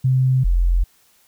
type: tone pair in turn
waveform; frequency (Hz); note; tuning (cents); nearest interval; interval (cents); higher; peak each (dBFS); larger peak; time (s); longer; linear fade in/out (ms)
sine; 130 / 43.56; C3 / F1; -11 / -4; octave + perfect fifth; 1893; first; -13; neither; 0.04-0.44 / 0.44-0.84; neither; 10
effects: white hiss -57 dBFS RMS until 1.27 s